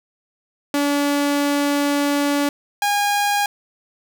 sawtooth tone pair in turn, 286.7 / 816.8 Hz, D4 / G#5, -42 / -29 cents, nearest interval octave + tritone, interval 1813 cents, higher second, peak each -13 dBFS, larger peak neither, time 0.74-2.49 / 2.82-3.46 s, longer first, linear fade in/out 2 ms, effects none

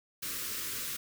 white band-stop noise, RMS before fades -37 dBFS, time 0.22-0.97 s, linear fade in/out 10 ms, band 530 to 1100 Hz, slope 48 dB/octave, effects none

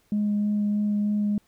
sine tone with vibrato, 207.7 Hz, G#3, in tune, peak -20 dBFS, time 0.12-1.38 s, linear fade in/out 2 ms, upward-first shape sine, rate 3.2 Hz, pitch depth 9 cents each way, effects tanh soft clip ceiling -18 dBFS + pink hiss -65 dBFS RMS until 1.47 s

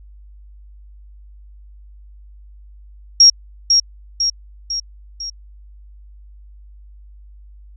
sine tone with echo, 5588 Hz, F8, in tune, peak -4 dBFS, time 3.2-3.3 s, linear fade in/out 5 ms, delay 500 ms, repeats 4, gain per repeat -5 dB, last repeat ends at 5.3 s, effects added 50 Hz sine -39 dBFS peak until 7.76 s

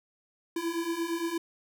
square beating tone pair, 329.6 / 338.3 Hz, E4 / E4, 0 / +45 cents, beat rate 8.7 Hz, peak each -35 / -32 dBFS, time 0.56-1.38 s, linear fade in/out 5 ms, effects none

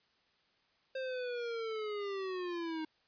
square linear sweep, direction down, 530 to 311.1 Hz, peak -37 dBFS, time 0.95-2.85 s, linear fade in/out 5 ms, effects white hiss -72 dBFS RMS until 3.07 s + resampled to 11025 Hz

